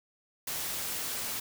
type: noise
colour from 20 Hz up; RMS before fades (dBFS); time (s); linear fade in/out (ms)
white; -35; 0.47-1.4; 5
effects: none